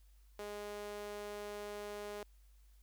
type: tone with high-pass filter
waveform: sawtooth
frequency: 206.6 Hz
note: G#3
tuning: 9 cents flat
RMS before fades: -45 dBFS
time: 0.39-2.23 s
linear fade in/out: 2 ms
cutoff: 460 Hz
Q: 2.2
effects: added 50 Hz sine -60 dBFS peak until 2.82 s + white hiss -75 dBFS RMS until 2.82 s